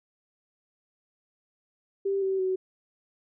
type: tone with pitch steps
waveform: sine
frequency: 393 / 383.8 / 374.8 Hz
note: G4 / G4 / F#4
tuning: +4 / -37 / +22 cents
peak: -24 dBFS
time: 2.05-2.56 s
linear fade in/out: 10 ms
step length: 170 ms
effects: none